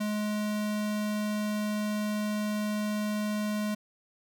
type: tone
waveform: square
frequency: 210.5 Hz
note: G#3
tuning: 24 cents sharp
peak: -29 dBFS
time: 0-3.75 s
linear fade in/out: 10 ms
effects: none